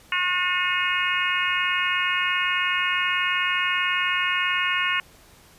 harmonic tone with a mistuned harmonic, 361.4 Hz, F#4, 41 cents flat, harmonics 3 / 4 / 5 / 6 / 7 / 8, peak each -28 / -28 / -28 / -28 / -28 / -28 dBFS, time 0.12-5 s, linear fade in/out 2 ms, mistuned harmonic 8, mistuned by -20 cents, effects pink hiss -52 dBFS RMS until 5.58 s + resampled to 32000 Hz

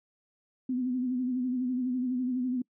sine tone with vibrato, 252.2 Hz, B3, 36 cents sharp, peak -27 dBFS, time 0.69-2.62 s, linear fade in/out 5 ms, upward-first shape sine, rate 12 Hz, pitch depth 53 cents each way, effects noise-tail reverb RT60 0.1 s tail -25 dB re dry

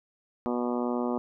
harmonic tone, 121.9 Hz, B2, 22 cents flat, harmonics 2 / 3 / 4 / 5 / 6 / 7 / 8 / 9 / 10, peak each -29 / -33 / -35 / -37 / -39 / -40 / -41 / -42 / -43 dBFS, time 0.46-1.18 s, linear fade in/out 0 ms, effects none

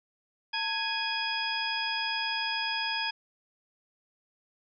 harmonic tone with a mistuned harmonic, 830.6 Hz, G#5, in tune, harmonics 1 / 2 / 3 / 4 / 6, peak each -35 / -35 / -35 / -35 / -35 dBFS, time 0.53-3.11 s, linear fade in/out 10 ms, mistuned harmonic 1, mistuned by +130 cents, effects none

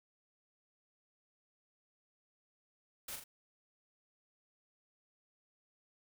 white noise with echo, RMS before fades -44 dBFS, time 3.08-3.16 s, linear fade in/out 5 ms, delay 40 ms, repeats 2, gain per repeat -5 dB, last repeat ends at 3.24 s, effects none

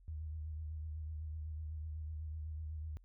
sine tone with vibrato, 77.78 Hz, D#2, in tune, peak -40 dBFS, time 0.08-2.97 s, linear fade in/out 0 ms, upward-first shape sine, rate 8 Hz, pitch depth 46 cents each way, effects added 44 Hz sine -59 dBFS peak until 3.04 s

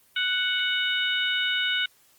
harmonic tone, 740 Hz, F#5, in tune, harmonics 2 / 3 / 4 / 5, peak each -27 / -31 / -27 / -30 dBFS, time 0.16-1.86 s, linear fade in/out 5 ms, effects white hiss -60 dBFS RMS until 2.18 s + Opus 24 kbps

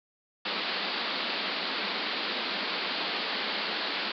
white band-pass noise, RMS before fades -32 dBFS, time 0.45-4.12 s, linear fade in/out 5 ms, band 180 to 4700 Hz, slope 96 dB/octave, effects none

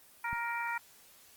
harmonic tone, 468.7 Hz, A#4, 9 cents sharp, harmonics 2 / 3 / 4 / 5, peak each -36 / -38 / -39 / -40 dBFS, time 0.24-0.78 s, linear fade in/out 5 ms
click, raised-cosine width 5 ms, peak -31 dBFS, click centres 0.33 s
effects white hiss -59 dBFS RMS until 1.36 s + Opus 24 kbps

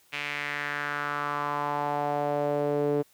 sawtooth tone with band-pass filter sweep, 145.7 Hz, D3, 13 cents flat, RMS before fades -29 dBFS, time 0.12-3.03 s, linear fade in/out 20 ms, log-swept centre 2500 to 410 Hz, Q 3.1, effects white hiss -62 dBFS RMS until 3.13 s

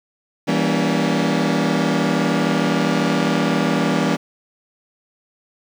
sawtooth chord, E diminished seventh, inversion none, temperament just, 164.81 / 197.78 / 237.3 / 284.8 Hz, E3 / G3 / Bb3 / Db4, 0 / +16 / +31 / +47 cents, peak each -18 dBFS, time 0.47-4.17 s, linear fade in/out 20 ms, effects low-pass 6000 Hz 12 dB/octave + 8-bit

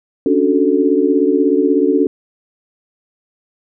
sine chord, D major seventh, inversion third, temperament equal, 277.2 / 293.7 / 370 / 440 Hz, C#4 / D4 / F#4 / A4, 0 / 0 / 0 / 0 cents, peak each -16 dBFS, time 0.26-2.07 s, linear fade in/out 2 ms, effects none

